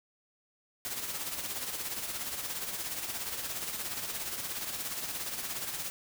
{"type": "noise with tremolo", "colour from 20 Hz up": "white", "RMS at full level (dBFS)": -35, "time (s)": [0.85, 5.9], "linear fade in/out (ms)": 0, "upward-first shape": "sine", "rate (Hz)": 17, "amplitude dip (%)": 50, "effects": []}